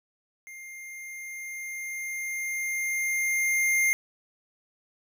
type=tone with level ramp; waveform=square; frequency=2111 Hz; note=C7; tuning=15 cents sharp; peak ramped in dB=-42 to -21 dBFS; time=0.47-3.93 s; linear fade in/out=0 ms; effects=none